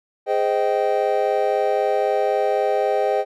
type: chord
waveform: triangle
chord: Ab major seventh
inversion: none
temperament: just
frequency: 415.3 / 519.1 / 623 / 778.7 Hz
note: Ab4 / C5 / Eb5 / G5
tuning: 0 / -14 / +2 / -12 cents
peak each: -21 dBFS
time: 0.26-3.25 s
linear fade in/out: 50 ms
effects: none